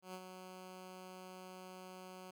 10% pulse tone with ADSR envelope, 185 Hz, F#3, in tune, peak -36 dBFS, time 0.02-2.31 s, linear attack 120 ms, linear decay 53 ms, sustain -6 dB, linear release 8 ms, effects none

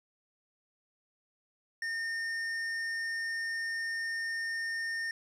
sine tone with hard clipping, 1824 Hz, A#6, 38 cents flat, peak -34 dBFS, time 1.82-5.11 s, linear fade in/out 2 ms, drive 8 dB, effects none

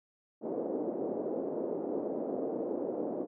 pink band-pass noise, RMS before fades -35 dBFS, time 0.41-3.27 s, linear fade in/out 50 ms, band 280 to 560 Hz, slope 24 dB/octave, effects none

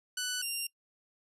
10% pulse tone pair in turn, 1490 / 2778 Hz, F#6 / F7, +12 / -10 cents, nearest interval major seventh, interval 1078 cents, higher second, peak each -24 dBFS, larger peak neither, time 0.17-0.42 / 0.42-0.67 s, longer neither, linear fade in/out 5 ms, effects noise-tail reverb RT60 0.1 s tail -24 dB re dry + resampled to 32000 Hz

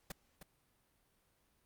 pink noise with echo, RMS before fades -42 dBFS, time 0.1-0.12 s, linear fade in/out 5 ms, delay 310 ms, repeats 1, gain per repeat -8 dB, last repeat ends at 0.43 s, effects pink hiss -75 dBFS RMS until 1.65 s + Opus 48 kbps

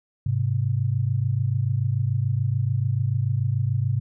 sine tone pair together, 103.91 / 130.81 Hz, G#2 / C3, +1 / 0 cents, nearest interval major third, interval 399 cents, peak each -23 dBFS, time 0.26-4 s, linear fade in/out 5 ms, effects none

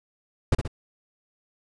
brown noise with echo, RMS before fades -18 dBFS, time 0.52-0.55 s, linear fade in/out 5 ms, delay 64 ms, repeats 2, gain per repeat -6 dB, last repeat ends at 0.678 s, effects resampled to 22050 Hz

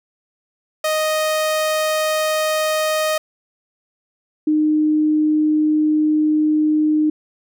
sawtooth / sine tone pair in turn, 622.3 / 306.2 Hz, D#5 / D#4, 0 / -28 cents, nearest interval octave, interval 1228 cents, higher first, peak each -13 dBFS, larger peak neither, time 0.84-3.18 / 4.47-7.1 s, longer second, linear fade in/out 5 ms, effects none

